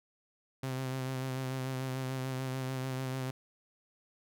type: tone with vibrato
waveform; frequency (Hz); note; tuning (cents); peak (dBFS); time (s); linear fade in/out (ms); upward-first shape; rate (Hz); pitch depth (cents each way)
sawtooth; 130.8; C3; 0; -30; 0.63-3.31; 5; sine; 6.8; 27
effects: none